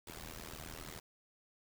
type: noise with amplitude modulation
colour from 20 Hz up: pink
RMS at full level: -44 dBFS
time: 0.07-1 s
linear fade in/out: 5 ms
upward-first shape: sine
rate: 79.8 Hz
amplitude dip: 95%
effects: none